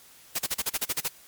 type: noise bursts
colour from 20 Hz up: white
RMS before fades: -27 dBFS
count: 10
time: 0.35-1.083 s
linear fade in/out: 10 ms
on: 40 ms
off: 37 ms
effects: white hiss -53 dBFS RMS until 1.27 s + MP3 96 kbps